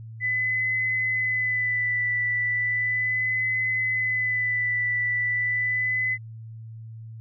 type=tone with vibrato; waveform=sine; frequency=2000 Hz; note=B6; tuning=21 cents sharp; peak=-22 dBFS; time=0.2-6.18 s; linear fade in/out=50 ms; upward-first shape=sine; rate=0.36 Hz; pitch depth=24 cents each way; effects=added 112 Hz sine -37 dBFS peak until 7.2 s